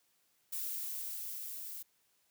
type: noise with level ramp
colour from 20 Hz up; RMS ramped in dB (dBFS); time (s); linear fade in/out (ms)
violet; -38 to -45; 0.52-1.83; 10
effects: white hiss -74 dBFS RMS until 2.3 s + high-pass 60 Hz 12 dB/octave